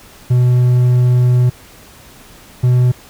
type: tone pair in turn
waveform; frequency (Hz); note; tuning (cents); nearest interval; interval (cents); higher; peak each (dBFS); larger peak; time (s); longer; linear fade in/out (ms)
triangle; 124.1 / 124.55; B2 / B2; +9 / +15; unison; 6; second; -6; neither; 0.3-1.5 / 2.63-2.92; first; 10
effects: pink hiss -41 dBFS RMS until 3.09 s